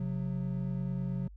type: tone pair together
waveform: triangle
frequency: 132.8 / 181.9 Hz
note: C3 / F#3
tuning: +26 / -29 cents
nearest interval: perfect fourth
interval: 545 cents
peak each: -32 / -32 dBFS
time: 0-1.28 s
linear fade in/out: 5 ms
effects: added 50 Hz sine -47 dBFS peak until 1.36 s